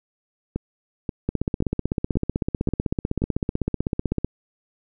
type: two click trains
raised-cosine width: 3 ms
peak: -9 / -12 dBFS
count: 48 / 6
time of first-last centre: 1.29-4.246 / 0.56-3.22 s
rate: 15.9 / 1.88 Hz
effects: none

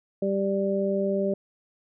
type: harmonic tone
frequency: 196.4 Hz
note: G3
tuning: 4 cents sharp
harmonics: 1 / 2 / 3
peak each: -27 / -27 / -27 dBFS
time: 0.22-1.34 s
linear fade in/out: 5 ms
effects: none

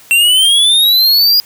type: exponential sweep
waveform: square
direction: up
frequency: 2707 to 4905 Hz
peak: -7 dBFS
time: 0.11-1.4 s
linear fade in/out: 0 ms
effects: white hiss -41 dBFS RMS until 1.45 s

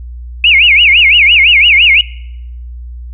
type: tone with vibrato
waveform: sine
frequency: 2489 Hz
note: D#7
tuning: in tune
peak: -3 dBFS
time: 0.44-2.01 s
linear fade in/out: 2 ms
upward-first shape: sine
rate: 5.9 Hz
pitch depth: 280 cents each way
effects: noise-tail reverb RT60 0.8 s tail -22 dB re dry + added 60 Hz sine -23 dBFS peak until 3.13 s

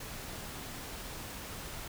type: noise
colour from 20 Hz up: pink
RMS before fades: -43 dBFS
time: 0-1.88 s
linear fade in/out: 5 ms
effects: none

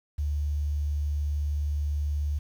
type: tone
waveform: sine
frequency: 73.42 Hz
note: D2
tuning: in tune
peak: -25 dBFS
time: 0.18-2.39 s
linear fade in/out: 10 ms
effects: 9-bit

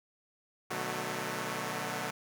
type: chord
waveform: 5% pulse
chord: B minor seventh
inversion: none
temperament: equal with one note detuned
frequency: 123.47 / 150.09 / 185 / 220 Hz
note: B2 / D3 / F#3 / A3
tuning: 0 / +38 / 0 / 0 cents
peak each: -29 / -29 / -28 / -28 dBFS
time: 0.7-2.11 s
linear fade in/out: 10 ms
effects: none

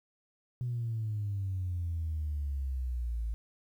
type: exponential sweep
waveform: sine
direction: down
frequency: 124.7 to 54.5 Hz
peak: -30 dBFS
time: 0.61-3.34 s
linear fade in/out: 0 ms
effects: tanh soft clip ceiling -27 dBFS + 11-bit

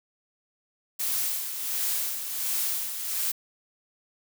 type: noise with tremolo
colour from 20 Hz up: blue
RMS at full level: -27 dBFS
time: 0.99-3.32 s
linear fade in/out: 10 ms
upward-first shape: sine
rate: 1.4 Hz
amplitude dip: 55%
effects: none

